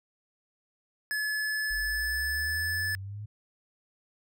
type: tone with pitch glide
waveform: square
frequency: 1714 to 1735.9 Hz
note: A6 to A6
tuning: -46 to -24 cents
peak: -29 dBFS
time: 1.11-2.95 s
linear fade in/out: 0 ms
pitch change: +22 cents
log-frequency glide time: 1.24-2.14 s
type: linear sweep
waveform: sine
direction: up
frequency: 43.65 to 106.8 Hz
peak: -36 dBFS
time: 1.7-3.26 s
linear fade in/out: 10 ms
effects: none